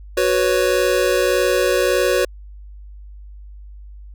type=chord; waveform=square; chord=F# suspended fourth; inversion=none; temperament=just; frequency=370 / 493.3 / 555 Hz; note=F#4 / B4 / C#5; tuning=0 / -2 / +2 cents; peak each=-20 dBFS; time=0.17-2.25 s; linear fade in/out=5 ms; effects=added 50 Hz sine -35 dBFS peak until 4.14 s